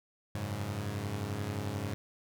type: chord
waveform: sawtooth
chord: F# suspended second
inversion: none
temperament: equal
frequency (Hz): 92.5 / 103.83 / 138.59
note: F#2 / G#2 / C#3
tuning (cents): 0 / 0 / 0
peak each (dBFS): -36 / -32 / -38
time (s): 0.35-1.94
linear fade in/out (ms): 0
effects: none